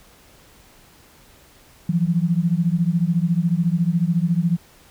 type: beating tone pair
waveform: sine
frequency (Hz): 164.81 / 178.81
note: E3 / F3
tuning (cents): 0 / +41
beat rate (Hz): 14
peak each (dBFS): -19 / -20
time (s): 1.89-4.57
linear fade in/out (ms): 5
effects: pink hiss -51 dBFS RMS until 4.9 s